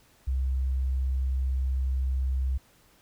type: tone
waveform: sine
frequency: 65.41 Hz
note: C2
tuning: in tune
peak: -24 dBFS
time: 0.27-2.58 s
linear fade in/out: 10 ms
effects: pink hiss -61 dBFS RMS until 3.01 s